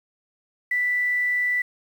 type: tone with quantisation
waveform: sine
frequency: 1975.5 Hz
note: B6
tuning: in tune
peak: -20 dBFS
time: 0.71-1.62 s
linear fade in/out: 5 ms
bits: 8
effects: none